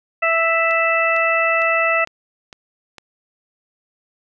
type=harmonic tone; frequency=660 Hz; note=E5; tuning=2 cents sharp; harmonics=1 / 2 / 3 / 4; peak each=-20 / -20 / -20 / -20 dBFS; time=0.22-2.05 s; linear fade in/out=10 ms
type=click train; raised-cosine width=0.2 ms; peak=-20 dBFS; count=6; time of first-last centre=0.71-2.983 s; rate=2.2 Hz
effects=none